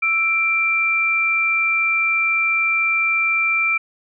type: tone pair together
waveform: sine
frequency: 1323 / 2357 Hz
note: E6 / D7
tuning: +6 / +6 cents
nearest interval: minor seventh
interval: 1000 cents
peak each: -24 / -16 dBFS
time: 0.02-3.78 s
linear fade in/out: 10 ms
effects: none